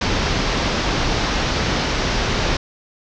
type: low-pass noise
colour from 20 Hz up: pink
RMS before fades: -20 dBFS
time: 0.01-2.57 s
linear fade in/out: 5 ms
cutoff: 6000 Hz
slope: 48 dB/octave
effects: none